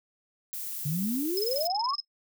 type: noise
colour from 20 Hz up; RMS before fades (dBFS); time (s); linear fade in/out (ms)
violet; -36; 0.53-1.67; 0
type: exponential sweep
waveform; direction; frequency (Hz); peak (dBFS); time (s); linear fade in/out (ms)
sine; up; 140.6 to 1174.7; -27; 0.85-1.95; 10
type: tone bursts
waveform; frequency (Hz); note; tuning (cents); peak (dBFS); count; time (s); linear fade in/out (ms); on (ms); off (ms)
sine; 5140; E8; -45; -28; 14; 1.37-2.003; 2; 22; 25
effects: noise-tail reverb RT60 0.1 s tail -21 dB re dry